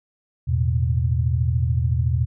sine chord, E suspended fourth, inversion none, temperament just, 82.41 / 109.88 / 123.61 Hz, E2 / A2 / B2, 0 / -2 / +2 cents, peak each -21 / -25 / -21 dBFS, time 0.47-2.26 s, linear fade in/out 20 ms, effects none

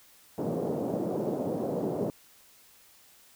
white band-pass noise, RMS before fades -31 dBFS, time 0.38-2.1 s, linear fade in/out 0 ms, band 140 to 560 Hz, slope 24 dB/octave, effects white hiss -58 dBFS RMS until 3.35 s

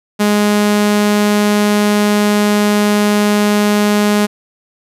sawtooth tone, 207.7 Hz, G#3, in tune, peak -6 dBFS, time 0.19-4.27 s, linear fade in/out 20 ms, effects resampled to 32000 Hz + 8-bit

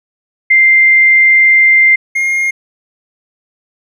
sine / triangle tone pair in turn, 2093 / 2132 Hz, C7 / C7, 0 / +32 cents, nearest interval unison, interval 32 cents, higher second, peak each -4 / -9 dBFS, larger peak first, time 0.5-1.96 / 2.15-2.51 s, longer first, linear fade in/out 10 ms, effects none

